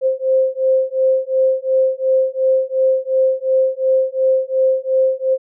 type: beating tone pair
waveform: sine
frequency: 523.3 / 526.1 Hz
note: C5 / C5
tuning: 0 / +9 cents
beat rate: 2.8 Hz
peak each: -16 dBFS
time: 0.01-5.38 s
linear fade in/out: 50 ms
effects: none